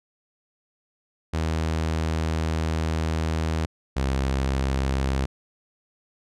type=tone pair in turn; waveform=sawtooth; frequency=80 / 66.88 Hz; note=D#2 / C2; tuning=+49 / +39 cents; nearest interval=minor third; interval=310 cents; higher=first; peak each=-19 / -18 dBFS; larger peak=second; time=1.33-3.66 / 3.96-5.26 s; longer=first; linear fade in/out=10 ms; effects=low-pass 8000 Hz 12 dB/octave